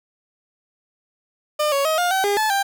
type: tone with pitch steps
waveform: 30% pulse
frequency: 602 / 557 / 632 / 709 / 765 / 406.2 / 866 / 791 Hz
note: D5 / C#5 / D#5 / F5 / G5 / G#4 / A5 / G5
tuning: +43 / +8 / +27 / +26 / -42 / -38 / -28 / +15 cents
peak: -15 dBFS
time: 1.59-2.63 s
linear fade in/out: 10 ms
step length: 130 ms
effects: none